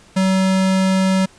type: tone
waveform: square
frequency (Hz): 189.6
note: F#3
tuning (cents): +43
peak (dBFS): -14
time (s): 0.16-1.26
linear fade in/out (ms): 10
effects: pink hiss -48 dBFS RMS until 1.38 s + resampled to 22050 Hz